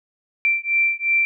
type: beating tone pair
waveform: sine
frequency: 2349 / 2351.8 Hz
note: D7 / D7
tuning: 0 / +2 cents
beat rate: 2.8 Hz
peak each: -20 dBFS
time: 0.45-1.25 s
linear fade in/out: 0 ms
effects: none